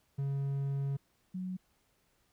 triangle / sine tone pair in turn, 138.59 / 184.53 Hz, C#3 / F#3, 0 / -4 cents, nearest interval perfect fourth, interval 496 cents, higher second, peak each -29 / -35 dBFS, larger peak first, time 0.18-0.97 / 1.34-1.57 s, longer first, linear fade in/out 10 ms, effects pink hiss -73 dBFS RMS until 2.32 s

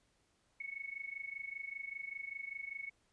sine tone with amplitude modulation, 2209 Hz, C#7, 7 cents flat, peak -38 dBFS, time 0.6-2.9 s, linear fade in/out 5 ms, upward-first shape sine, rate 25.1 Hz, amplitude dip 85%, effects pink hiss -75 dBFS RMS until 3.12 s + resampled to 22050 Hz

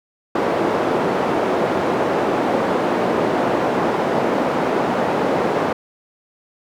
white band-pass noise, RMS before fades -19 dBFS, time 0.35-5.73 s, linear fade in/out 5 ms, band 220 to 670 Hz, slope 12 dB/octave, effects none

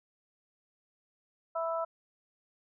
harmonic tone, 329.5 Hz, E4, 1 cent flat, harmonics 2 / 3 / 4, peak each -32 / -38 / -36 dBFS, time 1.55-1.85 s, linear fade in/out 10 ms, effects none

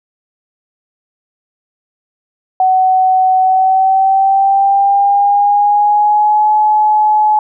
sine tone with pitch glide, 750 to 851.6 Hz, F#5 to G#5, +23 to +43 cents, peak -7 dBFS, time 2.6-7.39 s, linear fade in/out 2 ms, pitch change +220 cents, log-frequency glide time 3.39-6.51 s, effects none

